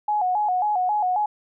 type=tone with vibrato; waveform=sine; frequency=784 Hz; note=G5; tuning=in tune; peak=-19 dBFS; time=0.08-1.26 s; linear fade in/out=5 ms; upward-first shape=square; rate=3.7 Hz; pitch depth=120 cents each way; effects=none